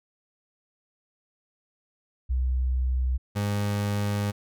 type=tone pair in turn; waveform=sine / 30% pulse; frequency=63.6 / 102.46 Hz; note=C2 / G#2; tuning=-48 / -23 cents; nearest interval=minor sixth; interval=825 cents; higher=second; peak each=-22 / -22 dBFS; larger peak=neither; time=2.29-3.18 / 3.35-4.32 s; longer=second; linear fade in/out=20 ms; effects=none